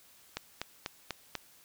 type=click train; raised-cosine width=0.2 ms; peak=-17 dBFS; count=5; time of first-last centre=0.37-1.353 s; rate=4.07 Hz; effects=white hiss -60 dBFS RMS until 1.64 s